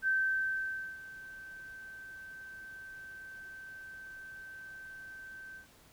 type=tone with ADSR envelope; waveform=sine; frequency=1550 Hz; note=G6; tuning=20 cents flat; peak=-26 dBFS; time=0.02-5.67 s; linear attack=55 ms; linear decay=900 ms; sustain=-19 dB; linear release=110 ms; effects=pink hiss -61 dBFS RMS until 5.92 s